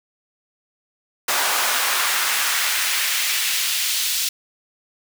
pink noise with high-pass filter sweep, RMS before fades -21 dBFS, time 1.28-4.29 s, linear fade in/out 5 ms, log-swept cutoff 820 to 3700 Hz, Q 1.1, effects none

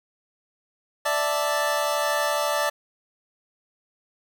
25% pulse chord, D suspended second, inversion none, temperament equal, 587.3 / 659.3 / 880 Hz, D5 / E5 / A5, 0 / 0 / 0 cents, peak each -21 / -25 / -24 dBFS, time 1.05-2.7 s, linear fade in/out 10 ms, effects 8-bit

